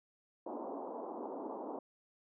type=band-pass noise; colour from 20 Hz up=pink; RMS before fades=-43 dBFS; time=0.46-1.79 s; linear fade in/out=5 ms; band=250 to 1000 Hz; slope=48 dB/octave; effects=none